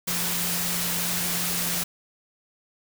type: tone in noise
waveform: sine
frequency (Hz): 174.61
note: F3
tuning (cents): 0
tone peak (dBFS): -34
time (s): 0.07-1.84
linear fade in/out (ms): 10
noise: white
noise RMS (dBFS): -27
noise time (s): 0.07-1.84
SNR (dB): -10
effects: none

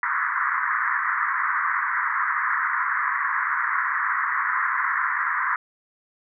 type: band-pass noise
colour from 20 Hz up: pink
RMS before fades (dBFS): -24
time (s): 0.03-5.56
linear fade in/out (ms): 2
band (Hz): 1000 to 2000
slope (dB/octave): 96
effects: none

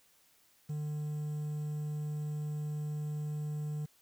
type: tone with quantisation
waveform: triangle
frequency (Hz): 150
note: D3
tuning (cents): +37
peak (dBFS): -32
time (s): 0.69-3.86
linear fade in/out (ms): 10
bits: 10
effects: white hiss -67 dBFS RMS until 4.01 s

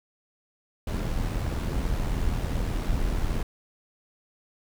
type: noise with amplitude modulation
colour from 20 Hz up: brown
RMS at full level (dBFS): -25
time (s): 0.87-3.43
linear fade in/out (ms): 5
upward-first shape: sine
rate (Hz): 82.6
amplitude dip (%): 45
effects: none

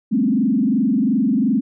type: tone with frequency modulation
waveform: sine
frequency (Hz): 238.8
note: A#3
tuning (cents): +42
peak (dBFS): -14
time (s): 0.11-1.61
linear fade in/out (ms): 20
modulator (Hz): 22.8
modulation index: 1.8
effects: none

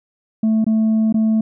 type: tone with dropouts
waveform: sine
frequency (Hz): 220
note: A3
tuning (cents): 0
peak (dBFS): -10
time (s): 0.43-1.41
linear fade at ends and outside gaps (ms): 5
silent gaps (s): 0.644-0.665 / 1.126-1.142
effects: tanh soft clip ceiling -12 dBFS

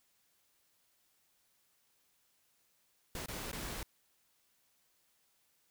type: noise with dropouts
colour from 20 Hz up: pink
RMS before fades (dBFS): -42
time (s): 3.15-3.83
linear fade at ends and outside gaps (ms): 2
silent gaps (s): 3.26-3.283 / 3.516-3.529
effects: white hiss -74 dBFS RMS until 5.7 s

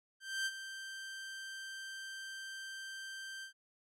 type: tone with ADSR envelope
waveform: sawtooth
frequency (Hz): 1567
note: G6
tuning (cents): -1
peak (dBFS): -29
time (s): 0.2-3.53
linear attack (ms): 260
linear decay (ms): 43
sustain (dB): -11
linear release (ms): 100
effects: low-pass 10000 Hz 12 dB/octave

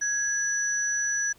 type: tone pair together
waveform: sine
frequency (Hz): 1661.2 / 5920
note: G#6 / F#8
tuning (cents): 0 / 0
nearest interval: octave + minor seventh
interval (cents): 2200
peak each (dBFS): -27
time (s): 0.01-1.33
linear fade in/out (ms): 10
effects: pink hiss -58 dBFS RMS until 1.38 s

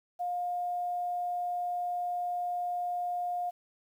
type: tone with quantisation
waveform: sine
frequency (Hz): 710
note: F5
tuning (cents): +28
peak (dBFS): -30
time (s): 0.19-3.51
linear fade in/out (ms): 20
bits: 10
effects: none

